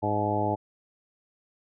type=harmonic tone with a mistuned harmonic; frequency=103.83 Hz; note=G#2; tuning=in tune; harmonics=1 / 2 / 3 / 4 / 5 / 6 / 7 / 8; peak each=-31 / -35 / -32 / -34 / -35 / -32 / -33 / -29 dBFS; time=0.02-0.56 s; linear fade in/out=20 ms; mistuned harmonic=8; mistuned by=+51 cents; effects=none